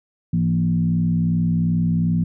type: tone with frequency modulation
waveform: sine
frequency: 168.4 Hz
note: E3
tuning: 37 cents sharp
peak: -16 dBFS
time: 0.33-2.24 s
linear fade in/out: 5 ms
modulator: 62.7 Hz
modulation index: 0.84
effects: none